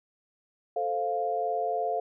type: chord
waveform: sine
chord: F major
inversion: first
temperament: equal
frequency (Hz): 440 / 523.3 / 698.5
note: A4 / C5 / F5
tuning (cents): 0 / 0 / 0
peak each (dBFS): -32 / -34 / -28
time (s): 0.76-2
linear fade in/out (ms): 5
effects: none